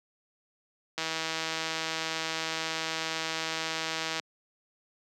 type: click train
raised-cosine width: 0.2 ms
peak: -14 dBFS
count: 519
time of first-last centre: 0.98-4.197 s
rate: 161 Hz
effects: high-pass 200 Hz 12 dB/octave